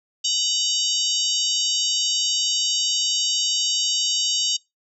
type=harmonic tone with a mistuned harmonic; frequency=932.3 Hz; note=A#5; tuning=in tune; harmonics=3 / 4 / 5 / 6 / 7 / 8; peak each=-25 / -26 / -27 / -28 / -28 / -29 dBFS; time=0.24-4.57 s; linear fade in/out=10 ms; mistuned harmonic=3; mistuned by=+110 cents; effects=noise-tail reverb RT60 0.2 s tail -24 dB re dry